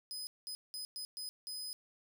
sawtooth tone bursts at uneven times, 5020 Hz, D#8, 15 cents sharp, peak -38 dBFS, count 6, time 0.11-0.27 / 0.47-0.55 / 0.74-0.85 / 0.96-1.05 / 1.17-1.29 / 1.47-1.73 s, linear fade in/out 0 ms, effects none

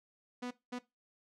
sawtooth tone bursts at uneven times, 246.9 Hz, B3, in tune, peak -34 dBFS, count 2, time 0.42-0.51 / 0.72-0.79 s, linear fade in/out 10 ms, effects noise-tail reverb RT60 0.2 s tail -17 dB re dry + low-pass 6000 Hz 12 dB/octave

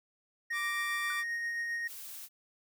triangle tone with tremolo, 1864.7 Hz, A#6, in tune, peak -30 dBFS, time 0.5-1.88 s, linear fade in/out 10 ms, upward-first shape sine, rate 7.5 Hz, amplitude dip 25%
20% pulse tone, 1174.7 Hz, D6, in tune, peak -31 dBFS, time 0.52-1.24 s, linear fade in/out 50 ms
triangle tone with exponential decay, 1480 Hz, F#6, in tune, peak -35 dBFS, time 1.1-1.22 s, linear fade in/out 1 ms, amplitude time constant 25 ms
blue noise, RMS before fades -45 dBFS, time 1.86-2.29 s, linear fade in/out 50 ms
effects none

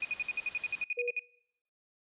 white noise, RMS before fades -47 dBFS, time 0-0.84 s, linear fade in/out 5 ms
sine tone bursts, 2467 Hz, D#7, 15 cents flat, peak -29 dBFS, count 14, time 0.02-1.193 s, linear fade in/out 2 ms, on 29 ms, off 59 ms
sine tone, 484 Hz, B4, 35 cents flat, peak -33 dBFS, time 0.97-1.11 s, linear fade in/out 10 ms
effects noise-tail reverb RT60 0.7 s tail -22 dB re dry + resampled to 8000 Hz

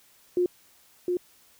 sine tone with echo, 357.3 Hz, F4, 40 cents sharp, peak -20 dBFS, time 0.37-0.46 s, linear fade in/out 2 ms, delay 710 ms, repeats 1, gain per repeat -3 dB, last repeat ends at 1.17 s, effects white hiss -59 dBFS RMS until 1.59 s

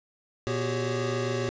square tone cluster, 118.6 / 243.8 / 378.4 / 405.8 / 551 Hz, A#2 / B3 / F#4 / G#4 / C#5, +30 / -22 / +39 / -40 / -11 cents, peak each -32 / -37 / -33 / -35 / -35 dBFS, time 0.47-1.49 s, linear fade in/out 0 ms, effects resampled to 16000 Hz + 9-bit

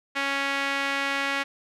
sawtooth tone with band-pass filter, 277.2 Hz, C#4, in tune, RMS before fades -27 dBFS, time 0.15-1.44 s, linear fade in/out 20 ms, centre 2100 Hz, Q 1.5, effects none

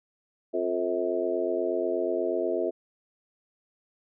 harmonic tone with a mistuned harmonic, 88.3 Hz, F2, 20 cents sharp, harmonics 3 / 4 / 5 / 6 / 7, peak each -37 / -29 / -31 / -34 / -30 dBFS, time 0.53-2.71 s, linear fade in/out 20 ms, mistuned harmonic 7, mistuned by +69 cents, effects none

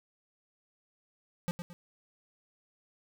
square tone with echo, 174.61 Hz, F3, in tune, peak -30 dBFS, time 1.48-1.51 s, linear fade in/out 0 ms, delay 110 ms, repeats 2, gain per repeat -8 dB, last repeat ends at 1.73 s, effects none

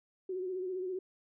sine tone with vibrato, 370 Hz, F#4, in tune, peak -34 dBFS, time 0.29-0.99 s, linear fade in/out 5 ms, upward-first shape sine, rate 15 Hz, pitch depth 49 cents each way, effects none

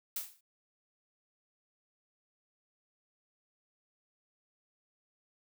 blue noise with exponential decay, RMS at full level -33 dBFS, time 0.16-0.41 s, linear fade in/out 5 ms, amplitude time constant 53 ms, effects none

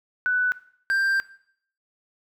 sine / triangle tone pair in turn, 1491 / 1579.7 Hz, F#6 / G6, +13 / +13 cents, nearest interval minor second, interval 100 cents, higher second, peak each -19 / -18 dBFS, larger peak second, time 0.26-0.52 / 0.9-1.2 s, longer second, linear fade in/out 0 ms, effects noise-tail reverb RT60 0.6 s tail -17 dB re dry

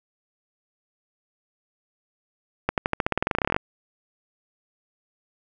accelerating click train, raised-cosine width 0.5 ms, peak -6 dBFS, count 20, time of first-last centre 2.69-3.564 s, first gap 88 ms, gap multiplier 0.92, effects none

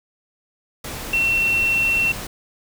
sine tone in noise, 2710 Hz, E7, 47 cents sharp, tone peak -16 dBFS, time 1.13-2.12 s, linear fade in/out 5 ms, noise pink, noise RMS -31 dBFS, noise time 0.84-2.27 s, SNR +12 dB, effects none

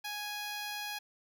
10% pulse tone, 830.6 Hz, G#5, in tune, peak -29 dBFS, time 0.04-0.99 s, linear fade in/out 10 ms, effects none

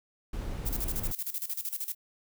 brown noise, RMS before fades -34 dBFS, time 0.33-1.12 s, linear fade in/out 5 ms
violet noise with tremolo, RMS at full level -33 dBFS, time 0.65-1.95 s, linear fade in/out 20 ms, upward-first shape square, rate 13 Hz, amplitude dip 80%
effects none

